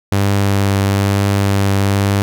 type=tone with vibrato; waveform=sawtooth; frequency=99.3 Hz; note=G2; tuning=23 cents sharp; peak=-8 dBFS; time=0.12-2.22 s; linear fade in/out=0 ms; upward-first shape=triangle; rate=1.1 Hz; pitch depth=14 cents each way; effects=none